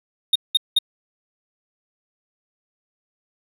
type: tone bursts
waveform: triangle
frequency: 3701 Hz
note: A#7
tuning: 13 cents flat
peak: -11 dBFS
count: 3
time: 0.33-0.788 s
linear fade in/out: 5 ms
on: 26 ms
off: 190 ms
effects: none